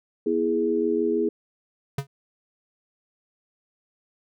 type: chord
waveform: sine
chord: E major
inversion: second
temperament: equal with one note detuned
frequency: 242.4 / 329.6 / 415.3 Hz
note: B3 / E4 / G#4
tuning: -32 / 0 / 0 cents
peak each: -28 / -25 / -23 dBFS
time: 0.26-1.29 s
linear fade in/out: 5 ms
type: tone with exponential decay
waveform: square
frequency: 138.59 Hz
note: C#3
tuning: in tune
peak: -22 dBFS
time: 1.98-2.07 s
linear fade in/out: 5 ms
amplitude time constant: 19 ms
effects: none